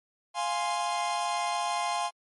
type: chord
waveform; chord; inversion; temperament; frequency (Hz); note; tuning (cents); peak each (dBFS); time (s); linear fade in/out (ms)
45% pulse; F minor; none; equal; 698.5 / 830.6 / 1046.5; F5 / Ab5 / C6; 0 / 0 / 0; -32; 0.34-2.11; 50
effects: MP3 48 kbps